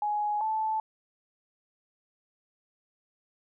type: tone pair in turn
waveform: sine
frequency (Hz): 836 / 874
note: G#5 / A5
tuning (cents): +11 / -12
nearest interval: minor second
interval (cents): 77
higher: second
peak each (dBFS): -26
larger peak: neither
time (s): 0.02-0.41 / 0.41-0.8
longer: neither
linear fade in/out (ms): 2
effects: none